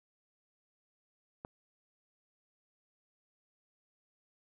click, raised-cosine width 1 ms, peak -28 dBFS, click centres 1.449 s, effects none

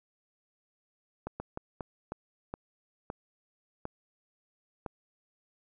slowing click train, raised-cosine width 1 ms, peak -22 dBFS, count 9, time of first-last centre 1.27-4.862 s, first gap 130 ms, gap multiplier 1.34, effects none

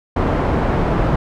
pink low-pass noise, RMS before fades -17 dBFS, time 0.16-1.16 s, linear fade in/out 5 ms, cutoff 1100 Hz, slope 12 dB/octave, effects none

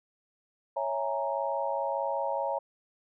sine chord, A# half-diminished seventh, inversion first, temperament equal, 554.4 / 659.3 / 830.6 / 932.3 Hz, C#5 / E5 / G#5 / A#5, 0 / 0 / 0 / 0 cents, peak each -32 / -35 / -35 / -33 dBFS, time 0.76-2.59 s, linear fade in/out 10 ms, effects none

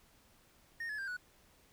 triangle tone with pitch steps, 1844 / 1710.6 / 1586.9 / 1472.1 Hz, A#6 / A6 / G6 / F#6, -19 / -49 / +21 / -9 cents, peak -36 dBFS, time 0.8-1.168 s, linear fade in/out 5 ms, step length 92 ms, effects pink hiss -66 dBFS RMS until 1.72 s

